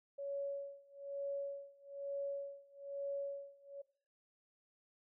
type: tone with tremolo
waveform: sine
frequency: 560 Hz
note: C#5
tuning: 18 cents sharp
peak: -37 dBFS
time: 0.18-3.82 s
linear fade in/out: 10 ms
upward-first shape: sine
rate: 1.1 Hz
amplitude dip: 95%
effects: noise-tail reverb RT60 0.5 s tail -20 dB re dry